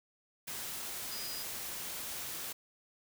sine tone in noise, 4930 Hz, D#8, 17 cents flat, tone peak -43 dBFS, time 1.11-1.43 s, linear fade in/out 10 ms, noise white, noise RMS -41 dBFS, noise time 0.47-2.53 s, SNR -5 dB, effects none

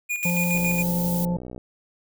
square tone with tremolo, 2440 Hz, D#7, 34 cents flat, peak -24 dBFS, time 0.09-0.83 s, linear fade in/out 20 ms, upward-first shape square, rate 7.2 Hz, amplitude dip 55%
violet noise, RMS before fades -31 dBFS, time 0.23-1.25 s, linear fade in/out 0 ms
harmonic tone, 174.61 Hz, F3, in tune, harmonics 1 / 3 / 5, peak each -22 / -32 / -36 dBFS, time 0.25-1.37 s, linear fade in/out 5 ms
click train, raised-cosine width 2 ms, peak -23 dBFS, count 65, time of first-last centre 0.55-1.579 s, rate 62.2 Hz
effects none

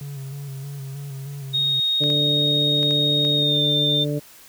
triangle tone with vibrato, 138.59 Hz, C#3, in tune, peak -28 dBFS, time 0.01-1.8 s, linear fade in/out 2 ms, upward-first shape square, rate 3.2 Hz, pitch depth 39 cents each way
sine tone with pitch glide, 3729 to 3596 Hz, A#7 to A7, 0 to +37 cents, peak -18 dBFS, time 1.53-4.05 s, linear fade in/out 20 ms, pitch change -63 cents, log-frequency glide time 3.36-3.6 s
harmonic tone, 146.83 Hz, D3, in tune, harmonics 1 / 2 / 3 / 4, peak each -24 / -27 / -29 / -30 dBFS, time 2-4.2 s, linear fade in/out 20 ms
clicks, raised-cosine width 0.2 ms, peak -18 dBFS, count 5, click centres 2.038 / 2.102 / 2.83 / 2.909 / 3.25 s
effects white hiss -47 dBFS RMS until 4.48 s

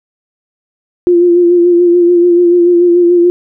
sine tone with vibrato, 349.2 Hz, F4, in tune, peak -4 dBFS, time 1.07-3.3 s, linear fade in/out 0 ms, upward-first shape sine, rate 6.9 Hz, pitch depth 32 cents each way, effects none

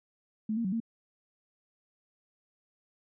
sine tone with pitch steps, 216.7 / 232.2 / 187.9 / 228.3 Hz, A3 / A#3 / F#3 / A#3, -26 / -7 / +27 / -36 cents, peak -28 dBFS, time 0.49-0.802 s, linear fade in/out 5 ms, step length 78 ms, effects none

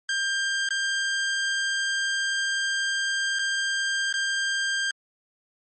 sawtooth tone with dropouts, 1592 Hz, G6, 26 cents sharp, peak -20 dBFS, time 0.09-4.91 s, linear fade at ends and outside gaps 2 ms, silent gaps 0.689-0.706 / 3.388-3.392 / 4.127-4.139 s, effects MP3 32 kbps

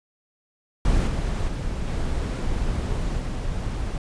brown noise with level steps, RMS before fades -20 / -24 / -27 / -25 / -27 dBFS, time 0.85-3.98 s, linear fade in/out 2 ms, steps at 1.07 / 1.48 / 1.87 / 3.18 s, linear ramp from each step 5 ms, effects resampled to 22050 Hz

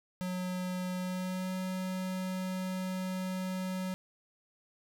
square tone with pitch glide, 182.7 to 185.89 Hz, F#3 to F#3, -22 to +8 cents, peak -34 dBFS, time 0.21-3.94 s, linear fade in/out 0 ms, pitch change +30 cents, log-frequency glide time 0.98-1.53 s, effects none

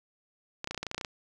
clicks, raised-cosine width 0.2 ms, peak -17 dBFS, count 12, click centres 0.644 / 0.674 / 0.71 / 0.746 / 0.777 / 0.83 / 0.867 / 0.914 / 0.946 / 0.98 / 1.012 / 1.048 s, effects none

